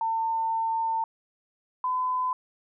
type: tone pair in turn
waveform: sine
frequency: 901 / 1012.1 Hz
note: A5 / B5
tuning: +41 / +42 cents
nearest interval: major second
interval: 201 cents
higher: second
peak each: -24 dBFS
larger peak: neither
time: 0.01-1.04 / 1.84-2.33 s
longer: first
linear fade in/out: 2 ms
effects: none